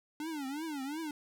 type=tone with vibrato; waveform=square; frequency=293.7 Hz; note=D4; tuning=in tune; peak=-37 dBFS; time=0.2-1.11 s; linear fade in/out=2 ms; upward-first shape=triangle; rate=2.8 Hz; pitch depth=220 cents each way; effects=none